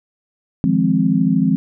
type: chord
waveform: sine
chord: F minor seventh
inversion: third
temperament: equal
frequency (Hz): 155.56 / 174.61 / 207.7 / 261.6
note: Eb3 / F3 / Ab3 / C4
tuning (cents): 0 / 0 / 0 / 0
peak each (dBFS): -22 / -17 / -18 / -17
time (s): 0.64-1.56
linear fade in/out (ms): 0
effects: none